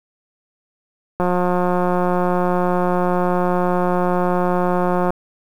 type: click train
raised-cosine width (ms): 1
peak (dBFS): -6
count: 700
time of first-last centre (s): 1.2-5.105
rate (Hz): 179
effects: 7-bit